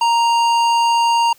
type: tone with hard clipping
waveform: triangle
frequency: 932.3 Hz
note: A#5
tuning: in tune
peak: -14 dBFS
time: 0.01-1.33 s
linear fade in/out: 5 ms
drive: 17 dB
effects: white hiss -51 dBFS RMS until 1.38 s